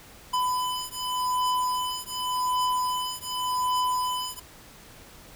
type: beating tone pair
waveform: square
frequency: 1002 / 1002.87 Hz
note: B5 / B5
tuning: +25 / +26 cents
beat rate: 0.87 Hz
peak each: -29 dBFS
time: 0.33-4.4 s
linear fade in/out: 10 ms
effects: pink hiss -49 dBFS RMS until 5.35 s